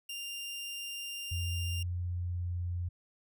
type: tone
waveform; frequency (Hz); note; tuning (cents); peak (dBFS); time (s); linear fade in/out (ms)
sawtooth; 2794; F7; 0; -35; 0.09-1.83; 5
type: tone with pitch glide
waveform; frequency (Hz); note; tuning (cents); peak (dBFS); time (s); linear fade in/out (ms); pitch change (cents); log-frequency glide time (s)
sine; 88.5 to 87.94; F2 to F2; +23 to +13; -32; 1.31-2.89; 10; -10; 2-2.66
effects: none